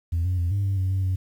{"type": "tone with pitch steps", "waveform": "sine", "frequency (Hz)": [84.2, 91.5, 86.5, 99.7, 97.7, 93.8, 95.4, 93.3], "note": ["E2", "F#2", "F2", "G2", "G2", "F#2", "G2", "F#2"], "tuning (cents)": [37, -19, -16, 30, -5, 24, -47, 15], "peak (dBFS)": -19, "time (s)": [0.12, 1.16], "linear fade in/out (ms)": 10, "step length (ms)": 130, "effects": ["tanh soft clip ceiling -19 dBFS", "9-bit"]}